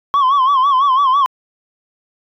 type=tone with vibrato; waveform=sine; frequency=1082 Hz; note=C#6; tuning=42 cents flat; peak=-7 dBFS; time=0.14-1.26 s; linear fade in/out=0 ms; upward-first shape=sine; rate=6 Hz; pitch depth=110 cents each way; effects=tanh soft clip ceiling -9 dBFS

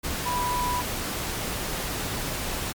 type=tone in noise; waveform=sine; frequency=985 Hz; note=B5; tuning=5 cents flat; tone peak=-25 dBFS; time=0.25-0.82 s; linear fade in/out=20 ms; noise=pink; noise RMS=-30 dBFS; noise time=0.03-2.73 s; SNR=+2 dB; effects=MP3 96 kbps

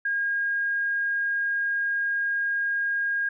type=tone; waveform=sine; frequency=1625 Hz; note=G#6; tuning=38 cents flat; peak=-23 dBFS; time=0.05-3.29 s; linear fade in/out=5 ms; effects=none

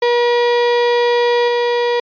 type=tone with level steps; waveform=35% pulse; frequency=480 Hz; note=B4; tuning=49 cents flat; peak=-10 / -12 dBFS; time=0.02-2 s; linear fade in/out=5 ms; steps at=1.48 s; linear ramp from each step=2 ms; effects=resampled to 11025 Hz

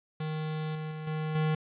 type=tone with level steps; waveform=square; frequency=155.56 Hz; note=D#3; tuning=in tune; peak=-32 / -35 / -37 / -31 / -26 dBFS; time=0.2-1.55 s; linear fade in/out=5 ms; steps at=0.75 / 0.91 / 1.07 / 1.35 s; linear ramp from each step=5 ms; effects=resampled to 8000 Hz + 9-bit

